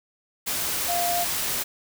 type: tone in noise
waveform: sine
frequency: 698.5 Hz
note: F5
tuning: in tune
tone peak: -24 dBFS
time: 0.88-1.25 s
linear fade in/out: 20 ms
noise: white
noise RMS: -27 dBFS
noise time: 0.46-1.64 s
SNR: 0 dB
effects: none